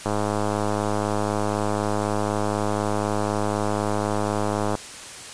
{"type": "click train", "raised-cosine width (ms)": 1, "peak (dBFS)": -10, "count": 489, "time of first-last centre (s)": [0.06, 4.752], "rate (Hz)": 104, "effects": ["white hiss -38 dBFS RMS until 5.33 s", "resampled to 22050 Hz"]}